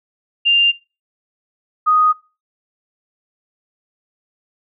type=tone pair in turn; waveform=sine; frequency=2794 / 1244.6 Hz; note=F7 / D#6; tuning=0 / 0 cents; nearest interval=octave + major second; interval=1400 cents; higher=first; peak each=-10 dBFS; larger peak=neither; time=0.45-0.72 / 1.86-2.13 s; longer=neither; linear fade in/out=20 ms; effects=noise-tail reverb RT60 0.3 s tail -22 dB re dry